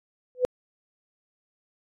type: tone with exponential growth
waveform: sine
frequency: 501 Hz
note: B4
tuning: 25 cents sharp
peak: -14 dBFS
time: 0.35-0.45 s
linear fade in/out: 0 ms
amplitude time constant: 21 ms
effects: resampled to 24000 Hz